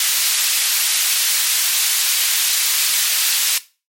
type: high-pass noise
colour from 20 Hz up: pink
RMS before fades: -17 dBFS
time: 0-3.58 s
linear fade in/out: 2 ms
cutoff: 2900 Hz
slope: 12 dB/octave
effects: noise-tail reverb RT60 0.3 s tail -17 dB re dry + MP3 64 kbps